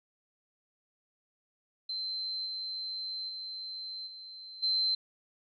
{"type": "tone with level steps", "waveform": "sine", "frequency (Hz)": 4097, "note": "C8", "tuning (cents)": -37, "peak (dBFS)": [-33, -35, -38, -44, -26], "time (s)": [1.89, 4.95], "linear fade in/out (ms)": 5, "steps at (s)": [2.45, 3.28, 4.06, 4.62], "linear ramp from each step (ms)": 20, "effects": []}